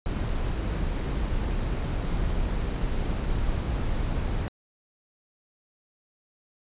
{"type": "noise", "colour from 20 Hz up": "brown", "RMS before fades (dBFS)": -27, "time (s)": [0.06, 4.48], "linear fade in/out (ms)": 0, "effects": ["resampled to 8000 Hz"]}